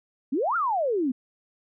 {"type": "exponential two-way sweep", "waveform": "sine", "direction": "up then down", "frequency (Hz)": [240.1, 1435, 240.1], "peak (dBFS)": -22, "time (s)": [0.32, 1.12], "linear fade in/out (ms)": 10, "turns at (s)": 0.56, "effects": []}